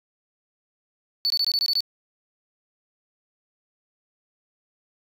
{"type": "tone bursts", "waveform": "sine", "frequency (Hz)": 4476, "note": "C#8", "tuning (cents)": 16, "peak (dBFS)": -17, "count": 8, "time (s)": [1.25, 1.805], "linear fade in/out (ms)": 0, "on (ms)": 51, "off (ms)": 21, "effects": ["tanh soft clip ceiling -18 dBFS"]}